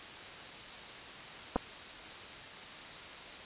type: clicks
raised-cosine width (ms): 1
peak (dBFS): -16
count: 2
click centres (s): 1.559 / 1.563
effects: white hiss -46 dBFS RMS until 3.45 s + resampled to 8000 Hz